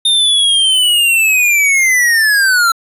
square linear sweep, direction down, 3657 to 1337 Hz, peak -9 dBFS, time 0.05-2.72 s, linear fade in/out 5 ms, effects resampled to 32000 Hz

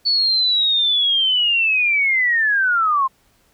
sine linear sweep, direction down, 4466 to 1034 Hz, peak -14 dBFS, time 0.05-3.08 s, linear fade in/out 20 ms, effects pink hiss -59 dBFS RMS until 3.53 s

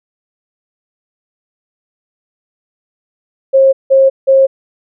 sine tone bursts, 537 Hz, C5, 45 cents sharp, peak -4 dBFS, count 3, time 3.53-4.47 s, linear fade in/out 20 ms, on 200 ms, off 170 ms, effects none

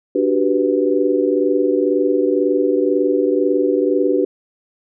sine chord, G major seventh, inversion second, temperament equal, 293.7 / 370 / 392 / 493.9 Hz, D4 / F#4 / G4 / B4, 0 / 0 / 0 / 0 cents, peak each -19 dBFS, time 0.15-4.25 s, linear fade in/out 5 ms, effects none

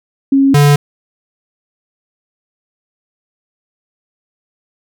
sine / square tone pair in turn, 273.1 / 144.67 Hz, C#4 / D3, -26 / -26 cents, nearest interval major seventh, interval 1100 cents, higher first, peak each -6 dBFS, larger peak neither, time 0.32-0.54 / 0.54-0.76 s, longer neither, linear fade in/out 5 ms, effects none

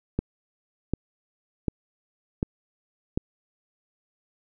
click train, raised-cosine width 3 ms, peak -11 dBFS, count 5, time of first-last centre 0.19-3.175 s, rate 1.34 Hz, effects none

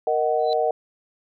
sine chord, D# minor, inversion second, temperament just, 466.7 / 622.3 / 746.7 Hz, A#4 / D#5 / F#5, +2 / 0 / +16 cents, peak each -23 dBFS, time 0.07-0.71 s, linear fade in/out 2 ms
sine tone with exponential growth, 4000 Hz, B7, 21 cents sharp, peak -27 dBFS, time 0.39-0.53 s, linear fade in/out 0 ms, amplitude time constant 30 ms
effects none

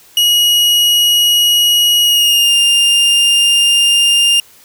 40% pulse tone with pitch glide, 2900 to 2806 Hz, F#7 to F7, -35 to +8 cents, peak -7 dBFS, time 0.17-4.4 s, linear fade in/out 2 ms, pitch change -57 cents, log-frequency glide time 2.02-2.54 s, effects white hiss -44 dBFS RMS until 4.64 s

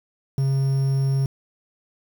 triangle tone with quantisation, 135.4 Hz, C#3, 40 cents flat, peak -16 dBFS, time 0.38-1.26 s, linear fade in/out 2 ms, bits 7, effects none

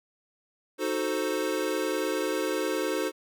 square chord, D# diminished seventh, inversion none, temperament equal, 311.1 / 370 / 440 / 523.3 Hz, D#4 / F#4 / A4 / C5, 0 / 0 / 0 / 0 cents, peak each -33 dBFS, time 0.78-3.12 s, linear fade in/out 50 ms, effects none

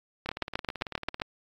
two click trains, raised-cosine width 0.3 ms, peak -20 / -12 dBFS, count 18 / 8, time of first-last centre 0.26-1.199 / 0.29-1.218 s, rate 18.1 / 7.54 Hz, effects AAC 64 kbps

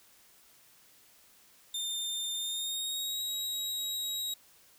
sawtooth tone with pitch glide, 3609 to 3824 Hz, A7 to A#7, +43 to +43 cents, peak -30 dBFS, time 1.74-4.34 s, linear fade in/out 5 ms, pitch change +100 cents, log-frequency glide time 2.36-3.22 s, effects white hiss -61 dBFS RMS until 4.78 s

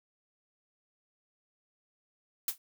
blue noise with exponential decay, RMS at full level -26 dBFS, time 2.48-2.58 s, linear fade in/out 2 ms, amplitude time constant 20 ms, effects none

